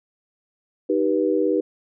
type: chord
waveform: sine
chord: Eb augmented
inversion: none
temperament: just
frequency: 311.1 / 388.9 / 486.1 Hz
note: Eb4 / G4 / B4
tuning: 0 / -14 / -28 cents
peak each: -22 dBFS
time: 0.89-1.61 s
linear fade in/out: 10 ms
effects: none